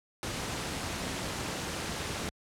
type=noise with amplitude modulation; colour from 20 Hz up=pink; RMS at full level=-32 dBFS; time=0.23-2.29 s; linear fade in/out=0 ms; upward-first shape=sine; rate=238 Hz; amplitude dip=60%; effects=high-pass 60 Hz 12 dB/octave + low-pass 9000 Hz 12 dB/octave